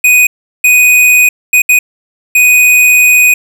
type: tone bursts at uneven times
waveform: square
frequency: 2489 Hz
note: D#7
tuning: in tune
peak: -4 dBFS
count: 5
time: 0.04-0.27 / 0.64-1.29 / 1.53-1.62 / 1.69-1.79 / 2.35-3.34 s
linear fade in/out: 5 ms
effects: none